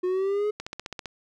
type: exponential sweep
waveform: triangle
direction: up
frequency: 360 to 425.5 Hz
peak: -21 dBFS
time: 0.03-0.51 s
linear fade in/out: 10 ms
type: click train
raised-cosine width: 0.2 ms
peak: -17 dBFS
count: 8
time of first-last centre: 0.6-1.058 s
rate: 15.3 Hz
effects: none